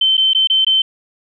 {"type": "tone with dropouts", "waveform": "sine", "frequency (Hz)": 3088, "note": "G7", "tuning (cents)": -27, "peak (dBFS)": -10, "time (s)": [0.01, 0.82], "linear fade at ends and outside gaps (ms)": 5, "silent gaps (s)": [[0.17, 0.177], [0.334, 0.348], [0.473, 0.499], [0.648, 0.666]], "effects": []}